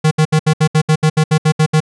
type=tone bursts; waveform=square; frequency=155.56 Hz; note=D#3; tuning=in tune; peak=-9 dBFS; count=13; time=0.04-1.804 s; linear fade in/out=10 ms; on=72 ms; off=69 ms; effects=resampled to 22050 Hz